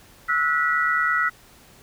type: tone cluster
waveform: sine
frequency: 1308 / 1457 / 1951 Hz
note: E6 / F#6 / B6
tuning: -14 / -27 / -22 cents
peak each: -23 dBFS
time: 0.28-1.3 s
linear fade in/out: 20 ms
effects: pink hiss -51 dBFS RMS until 1.82 s